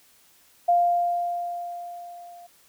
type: tone with level ramp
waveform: sine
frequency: 698.5 Hz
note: F5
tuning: in tune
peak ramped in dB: -15 to -43 dBFS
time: 0.68-2.47 s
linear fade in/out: 10 ms
effects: white hiss -58 dBFS RMS until 2.68 s